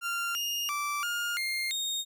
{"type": "tone with pitch steps", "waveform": "30% pulse", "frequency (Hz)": [1388, 2837, 1166, 1416, 2119, 3708], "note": ["F6", "F7", "D6", "F6", "C7", "A#7"], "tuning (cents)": [-11, 27, -13, 23, 21, -10], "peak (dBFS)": -27, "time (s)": [0.01, 2.05], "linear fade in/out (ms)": 50, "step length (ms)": 340, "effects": []}